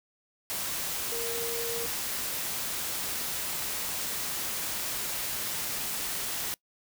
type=tone in noise; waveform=sine; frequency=466.2 Hz; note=A#4; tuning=in tune; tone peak=-34 dBFS; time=1.12-1.86 s; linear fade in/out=0 ms; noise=white; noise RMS=-33 dBFS; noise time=0.5-6.54 s; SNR=-4 dB; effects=noise-tail reverb RT60 0.1 s tail -24 dB re dry